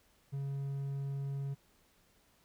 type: tone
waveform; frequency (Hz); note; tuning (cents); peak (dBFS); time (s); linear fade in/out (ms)
triangle; 138.59; C#3; 0; -33; 0.32-1.55; 20
effects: pink hiss -69 dBFS RMS until 2.44 s